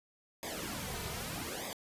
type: noise with flanger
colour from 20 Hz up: pink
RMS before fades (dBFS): -40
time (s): 0.43-1.73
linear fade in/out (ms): 0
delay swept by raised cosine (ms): 0.69 to 3.69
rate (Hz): 0.81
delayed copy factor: -0.9
effects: resampled to 32000 Hz